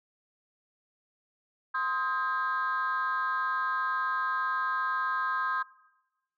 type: tone cluster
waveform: sine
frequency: 1043 / 1261 / 1602 Hz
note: C6 / D#6 / G6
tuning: -6 / +23 / +37 cents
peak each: -31 dBFS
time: 1.74-5.63 s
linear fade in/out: 10 ms
effects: noise-tail reverb RT60 1.0 s tail -18 dB re dry + tanh soft clip ceiling -21 dBFS